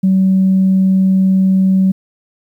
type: tone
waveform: sine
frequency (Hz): 189.8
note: F#3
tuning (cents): +44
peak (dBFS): -7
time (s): 0.03-1.92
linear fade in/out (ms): 10
effects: tanh soft clip ceiling -4 dBFS + 8-bit